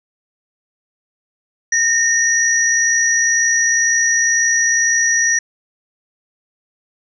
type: tone pair together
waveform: sine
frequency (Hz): 1833 / 5819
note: A#6 / F#8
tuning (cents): -30 / -30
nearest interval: octave + minor sixth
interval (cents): 2000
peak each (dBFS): -15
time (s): 1.72-5.39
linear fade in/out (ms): 5
effects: none